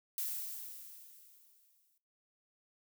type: noise with exponential decay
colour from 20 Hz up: violet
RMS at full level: -36 dBFS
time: 0.18-1.98 s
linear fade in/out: 1 ms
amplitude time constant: 390 ms
effects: noise-tail reverb RT60 0.4 s tail -19 dB re dry